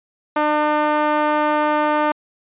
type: tone with band-pass filter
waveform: sawtooth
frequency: 301 Hz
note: D4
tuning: 43 cents sharp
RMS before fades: -18 dBFS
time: 0.36-2.12 s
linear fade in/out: 5 ms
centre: 970 Hz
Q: 1.4
effects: resampled to 8000 Hz